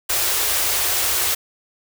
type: band-stop noise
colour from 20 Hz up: white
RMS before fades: -20 dBFS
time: 0.09-1.35 s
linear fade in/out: 10 ms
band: 110 to 330 Hz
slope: 48 dB/octave
effects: none